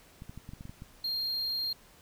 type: clicks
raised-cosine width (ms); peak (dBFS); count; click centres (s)
5; -31; 9; 0.221 / 0.295 / 0.376 / 0.491 / 0.535 / 0.609 / 0.654 / 0.695 / 0.821
type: tone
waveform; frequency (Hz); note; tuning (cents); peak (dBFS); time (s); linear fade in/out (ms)
triangle; 4212; C8; +11; -29; 1.04-1.73; 5
effects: pink hiss -58 dBFS RMS until 2.01 s